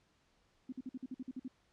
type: tone bursts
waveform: sine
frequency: 257.2 Hz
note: C4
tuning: 30 cents flat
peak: -39 dBFS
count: 10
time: 0.69-1.48 s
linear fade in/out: 5 ms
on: 34 ms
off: 50 ms
effects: pink hiss -73 dBFS RMS until 1.72 s + low-pass 6000 Hz 12 dB/octave